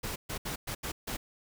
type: noise bursts at uneven times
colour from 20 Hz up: pink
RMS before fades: -36 dBFS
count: 6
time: 0.03-0.16 / 0.29-0.38 / 0.45-0.56 / 0.67-0.75 / 0.83-0.92 / 1.07-1.17 s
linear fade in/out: 10 ms
effects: none